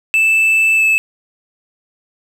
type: tone with pitch glide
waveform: triangle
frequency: 2637 to 2614 Hz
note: E7 to E7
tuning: 0 to -15 cents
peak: -8 dBFS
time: 0.14-0.98 s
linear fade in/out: 0 ms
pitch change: -15 cents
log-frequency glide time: 0.76-0.83 s
effects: 7-bit